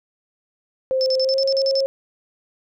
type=tone with pitch glide; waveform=sine; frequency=523.3 to 539.9 Hz; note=C5 to C#5; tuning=0 to -46 cents; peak=-17 dBFS; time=0.91-1.86 s; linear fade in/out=0 ms; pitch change=+54 cents; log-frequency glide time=1.2-1.41 s
type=tone bursts; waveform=sine; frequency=5274 Hz; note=E8; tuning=in tune; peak=-21 dBFS; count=9; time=1.01-1.804 s; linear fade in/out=0 ms; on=50 ms; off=43 ms
effects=none